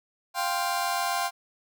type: chord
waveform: sawtooth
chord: F suspended second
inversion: none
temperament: just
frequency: 698.5 / 785.8 / 1047.7 Hz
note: F5 / G5 / C6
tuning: 0 / +4 / +2 cents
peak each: -26 dBFS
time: 0.34-1.31 s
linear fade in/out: 50 ms
effects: none

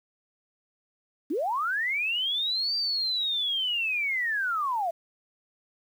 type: linear two-way sweep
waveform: sine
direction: up then down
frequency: 256.2 to 4709 to 641 Hz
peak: -25 dBFS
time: 1.3-4.91 s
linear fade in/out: 10 ms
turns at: 2.76 s
effects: 9-bit

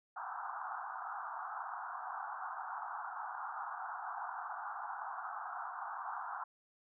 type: band-pass noise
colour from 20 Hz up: pink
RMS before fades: -43 dBFS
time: 0.16-6.44 s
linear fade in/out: 5 ms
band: 730 to 1500 Hz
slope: 96 dB/octave
effects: none

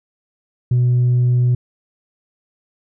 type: tone with tanh clipping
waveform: triangle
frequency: 123.47 Hz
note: B2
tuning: in tune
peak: -12 dBFS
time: 0.71-1.55 s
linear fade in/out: 5 ms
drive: 6 dB
effects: none

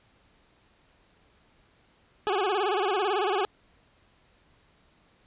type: tone with vibrato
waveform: 20% pulse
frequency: 394.5 Hz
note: G4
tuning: 11 cents sharp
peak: -19 dBFS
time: 2.27-3.45 s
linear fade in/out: 0 ms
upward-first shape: sine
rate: 18 Hz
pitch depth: 150 cents each way
effects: pink hiss -63 dBFS RMS until 5.26 s + resampled to 8000 Hz

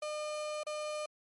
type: tone with dropouts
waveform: 35% pulse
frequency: 605 Hz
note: D#5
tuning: 49 cents flat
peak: -34 dBFS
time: 0.02-1.06 s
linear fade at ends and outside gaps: 5 ms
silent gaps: 0.634-0.666 s
effects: MP3 48 kbps

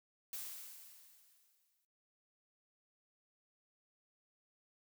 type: noise with exponential decay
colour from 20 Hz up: blue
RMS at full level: -43 dBFS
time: 0.33-1.85 s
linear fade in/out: 1 ms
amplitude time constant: 330 ms
effects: noise-tail reverb RT60 0.2 s tail -17 dB re dry

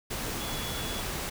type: tone in noise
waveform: sine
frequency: 3399 Hz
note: G#7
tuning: 39 cents sharp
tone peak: -40 dBFS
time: 0.4-1.01 s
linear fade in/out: 10 ms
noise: pink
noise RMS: -34 dBFS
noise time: 0.1-1.3 s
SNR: -9 dB
effects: none

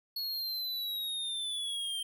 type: linear sweep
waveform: square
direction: down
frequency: 4360 to 3136 Hz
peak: -34 dBFS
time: 0.16-2.03 s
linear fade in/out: 5 ms
effects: none

